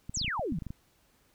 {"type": "clicks", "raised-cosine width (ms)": 5, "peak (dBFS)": -26, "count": 11, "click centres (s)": [0.095, 0.173, 0.215, 0.246, 0.28, 0.395, 0.523, 0.586, 0.622, 0.667, 0.705]}
{"type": "exponential sweep", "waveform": "sine", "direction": "down", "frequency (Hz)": [8200, 130.81], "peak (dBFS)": -30, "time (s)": [0.14, 0.59], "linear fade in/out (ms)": 10}
{"effects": ["pink hiss -67 dBFS RMS until 1.34 s"]}